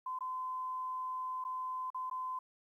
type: tone with dropouts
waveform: sine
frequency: 1025 Hz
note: C6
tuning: 36 cents flat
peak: -36 dBFS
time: 0.06-2.39 s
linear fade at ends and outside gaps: 5 ms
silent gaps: 0.189-0.207 / 1.441-1.449 / 1.903-1.945 / 2.099-2.111 s
effects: 12-bit